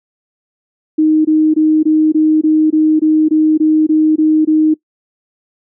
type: tone bursts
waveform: sine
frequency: 311.1 Hz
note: D#4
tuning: in tune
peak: -7 dBFS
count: 13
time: 0.98-4.742 s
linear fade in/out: 10 ms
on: 270 ms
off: 21 ms
effects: noise-tail reverb RT60 0.1 s tail -21 dB re dry